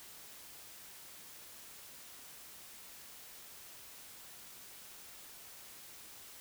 silence, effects white hiss -53 dBFS RMS until 6.4 s

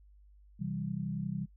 sine chord, C major, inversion none, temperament equal, 130.81 / 164.81 / 196 Hz, C3 / E3 / G3, 0 / 0 / 0 cents, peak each -39 / -37 / -37 dBFS, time 0.59-1.46 s, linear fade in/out 20 ms, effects noise-tail reverb RT60 0.1 s tail -21 dB re dry + added 50 Hz sine -56 dBFS peak until 1.56 s

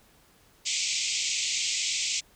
white band-pass noise, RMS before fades -29 dBFS, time 0.65-2.21 s, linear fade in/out 20 ms, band 2100 to 7800 Hz, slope 96 dB/octave, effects pink hiss -60 dBFS RMS until 2.35 s

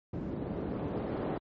white noise with low-pass filter sweep, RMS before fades -35 dBFS, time 0.13-1.38 s, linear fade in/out 5 ms, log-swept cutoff 280 to 520 Hz, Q 0.95, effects high-pass 60 Hz 12 dB/octave + MP3 32 kbps

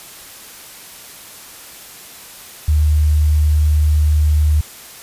sine tone, 75.8 Hz, D#2, 45 cents flat, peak -10 dBFS, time 2.68-4.61 s, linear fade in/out 5 ms, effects white hiss -37 dBFS RMS until 5.02 s + resampled to 32000 Hz

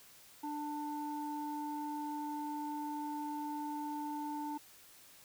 square tone with low-pass filter, 296.7 Hz, D4, 18 cents sharp, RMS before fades -40 dBFS, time 0.43-4.58 s, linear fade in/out 10 ms, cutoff 800 Hz, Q 7.5, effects white hiss -59 dBFS RMS until 5.24 s

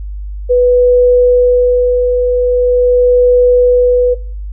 sine tone with tremolo, 493.9 Hz, B4, in tune, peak -4 dBFS, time 0.49-4.15 s, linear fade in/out 20 ms, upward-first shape sine, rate 0.43 Hz, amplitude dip 40%, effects noise-tail reverb RT60 0.5 s tail -23 dB re dry + added 50 Hz sine -20 dBFS peak until 4.52 s

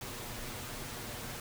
pink noise with comb filter, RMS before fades -42 dBFS, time 0.01-1.4 s, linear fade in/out 2 ms, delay 8.3 ms, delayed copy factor +0.55, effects none

